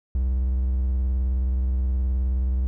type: tone with vibrato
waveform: triangle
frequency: 63.8 Hz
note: C2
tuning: 43 cents flat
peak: -18 dBFS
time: 0.15-2.67 s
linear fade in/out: 0 ms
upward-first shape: square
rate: 19 Hz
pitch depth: 70 cents each way
effects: none